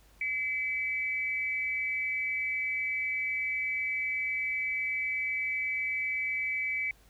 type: tone pair together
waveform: sine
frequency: 2046 / 2294 Hz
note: C7 / D7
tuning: -39 / -41 cents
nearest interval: major second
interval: 198 cents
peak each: -35 / -30 dBFS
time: 0.21-6.91 s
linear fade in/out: 2 ms
effects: added 50 Hz sine -59 dBFS peak until 7.09 s + pink hiss -63 dBFS RMS until 7.09 s